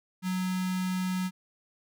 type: tone with notch filter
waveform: square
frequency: 184.8 Hz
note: F#3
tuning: 2 cents flat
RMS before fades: -30 dBFS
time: 0.22-1.31 s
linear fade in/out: 50 ms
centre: 560 Hz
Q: 1.3
effects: none